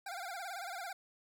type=tone with vibrato; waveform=25% pulse; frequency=740 Hz; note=F#5; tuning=in tune; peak=-37 dBFS; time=0.06-0.93 s; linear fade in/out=5 ms; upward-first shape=sine; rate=18 Hz; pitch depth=140 cents each way; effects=none